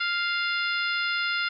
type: harmonic tone with a mistuned harmonic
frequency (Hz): 698.5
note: F5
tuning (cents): 0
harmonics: 2 / 3 / 4 / 5 / 6 / 7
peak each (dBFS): -27 / -31 / -33 / -35 / -37 / -38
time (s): 0-1.49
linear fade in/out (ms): 10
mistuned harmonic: 7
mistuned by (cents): +36
effects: none